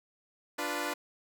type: chord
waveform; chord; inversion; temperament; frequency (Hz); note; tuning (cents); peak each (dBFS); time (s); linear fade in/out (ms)
10% pulse; B diminished; first; equal; 293.7 / 349.2 / 493.9; D4 / F4 / B4; 0 / 0 / 0; -27 / -29 / -29; 0.58-0.94; 10
effects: none